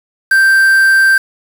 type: tone with quantisation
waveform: triangle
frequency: 1568 Hz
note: G6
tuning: in tune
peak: -4 dBFS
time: 0.31-1.18 s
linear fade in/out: 5 ms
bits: 4
effects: none